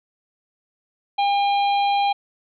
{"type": "harmonic tone", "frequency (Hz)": 805, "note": "G5", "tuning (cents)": 46, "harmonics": [1, 3, 4, 5], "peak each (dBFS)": [-17, -30, -31, -34], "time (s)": [1.18, 2.13], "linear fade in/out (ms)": 10, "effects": []}